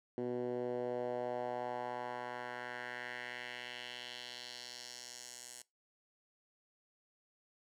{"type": "tone with band-pass filter sweep", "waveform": "10% pulse", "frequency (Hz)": 122.9, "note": "B2", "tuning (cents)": -8, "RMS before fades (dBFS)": -42, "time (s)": [0.18, 5.62], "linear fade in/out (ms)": 0, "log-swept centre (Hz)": [330, 8100], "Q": 2, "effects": ["noise-tail reverb RT60 0.2 s tail -21 dB re dry"]}